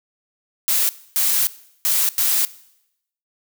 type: noise bursts at uneven times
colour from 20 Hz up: blue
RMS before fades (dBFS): -18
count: 4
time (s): 0.68-0.89 / 1.16-1.47 / 1.85-2.09 / 2.18-2.45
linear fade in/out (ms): 0
effects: noise-tail reverb RT60 0.8 s tail -19 dB re dry